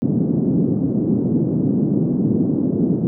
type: band-pass noise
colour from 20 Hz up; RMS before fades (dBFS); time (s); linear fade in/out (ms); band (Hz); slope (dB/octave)
white; -18; 0.02-3.07; 0; 140 to 300; 24
effects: none